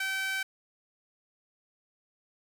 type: tone with high-pass filter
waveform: sawtooth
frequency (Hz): 770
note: G5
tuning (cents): -31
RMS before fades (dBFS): -32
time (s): 0-0.43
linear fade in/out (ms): 5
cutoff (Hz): 1800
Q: 4.6
effects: none